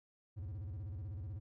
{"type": "tone with vibrato", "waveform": "triangle", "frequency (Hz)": 92.7, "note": "F#2", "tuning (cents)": 4, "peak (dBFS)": -39, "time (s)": [0.36, 1.4], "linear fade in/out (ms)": 20, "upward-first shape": "square", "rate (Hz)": 16, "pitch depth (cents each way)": 250, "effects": []}